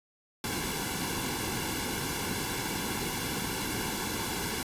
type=noise with comb filter; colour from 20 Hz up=pink; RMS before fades=-33 dBFS; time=0.44-4.63 s; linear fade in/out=2 ms; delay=1.6 ms; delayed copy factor=-0.75; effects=resampled to 32000 Hz